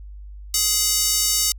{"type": "tone with high-pass filter", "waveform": "square", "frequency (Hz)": 419.6, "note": "G#4", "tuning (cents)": 18, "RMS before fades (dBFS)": -20, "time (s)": [0.54, 1.52], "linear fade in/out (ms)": 2, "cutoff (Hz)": 5800, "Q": 1.6, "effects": ["added 50 Hz sine -35 dBFS peak until 1.58 s"]}